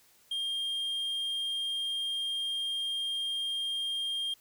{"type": "tone", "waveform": "triangle", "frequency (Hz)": 3210, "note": "G7", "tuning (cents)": 40, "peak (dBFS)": -29, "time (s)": [0.31, 4.34], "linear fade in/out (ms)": 5, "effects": ["white hiss -63 dBFS RMS until 4.4 s"]}